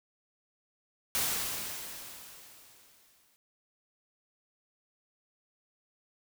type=noise with exponential decay; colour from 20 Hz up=white; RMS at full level=-29 dBFS; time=1.15-3.36 s; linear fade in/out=0 ms; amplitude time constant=480 ms; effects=none